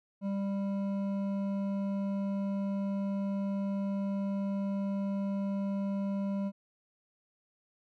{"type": "tone with hard clipping", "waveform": "sine", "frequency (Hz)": 197.7, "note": "G3", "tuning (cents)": 15, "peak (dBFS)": -32, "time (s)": [0.21, 6.52], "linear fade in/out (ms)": 50, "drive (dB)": 9, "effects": []}